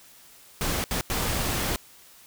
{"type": "noise bursts at uneven times", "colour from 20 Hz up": "pink", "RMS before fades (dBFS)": -27, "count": 3, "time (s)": [[0.61, 0.84], [0.91, 1.01], [1.1, 1.76]], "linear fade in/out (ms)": 0, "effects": ["white hiss -52 dBFS RMS until 2.26 s"]}